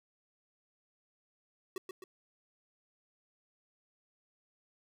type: tone with echo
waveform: square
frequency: 376 Hz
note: F#4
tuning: 28 cents sharp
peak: -37 dBFS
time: 1.76-1.78 s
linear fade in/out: 2 ms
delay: 130 ms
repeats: 2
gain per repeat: -5 dB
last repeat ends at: 2.04 s
effects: none